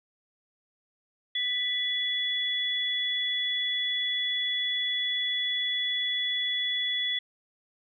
sine tone pair together, 1975.5 / 3407 Hz, B6 / G#7, 0 / +44 cents, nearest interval major sixth, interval 944 cents, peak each -32 / -27 dBFS, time 1.35-7.19 s, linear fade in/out 5 ms, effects none

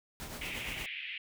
pink noise with tremolo, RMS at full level -41 dBFS, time 0.2-0.86 s, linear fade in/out 0 ms, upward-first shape triangle, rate 8.6 Hz, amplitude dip 55%
white band-pass noise, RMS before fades -41 dBFS, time 0.41-1.18 s, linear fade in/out 5 ms, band 2000 to 3000 Hz, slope 48 dB/octave
effects none

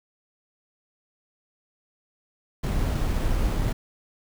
brown noise with sample-and-hold, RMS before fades -24 dBFS, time 2.63-3.73 s, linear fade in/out 10 ms, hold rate 11025 Hz, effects none

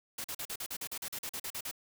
white noise bursts, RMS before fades -39 dBFS, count 15, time 0.18-1.713 s, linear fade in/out 5 ms, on 63 ms, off 42 ms, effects none

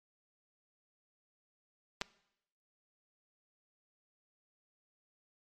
clicks, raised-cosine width 0.2 ms, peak -17 dBFS, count 2, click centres 2.013 / 2.018 s, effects noise-tail reverb RT60 0.8 s tail -21 dB re dry + MP3 64 kbps

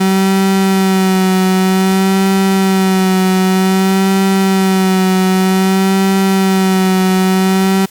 35% pulse tone with vibrato, 190 Hz, F#3, 46 cents sharp, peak -7 dBFS, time 0-7.86 s, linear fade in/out 10 ms, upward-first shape sine, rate 0.53 Hz, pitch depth 27 cents each way, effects white hiss -41 dBFS RMS until 7.9 s + MP3 96 kbps

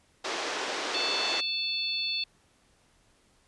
pink band-pass noise, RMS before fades -33 dBFS, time 0.24-1.41 s, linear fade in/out 10 ms, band 350 to 6000 Hz, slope 24 dB/octave
harmonic tone, 880 Hz, A5, in tune, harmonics 3 / 4 / 5, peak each -34 / -33 / -31 dBFS, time 0.94-2.24 s, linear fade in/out 5 ms
effects pink hiss -65 dBFS RMS until 3.47 s + resampled to 24000 Hz

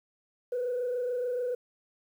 sine tone with frequency modulation, 493.9 Hz, B4, in tune, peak -27 dBFS, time 0.52-1.55 s, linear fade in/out 5 ms, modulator 26.9 Hz, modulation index 0.52, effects tanh soft clip ceiling -25 dBFS + 10-bit

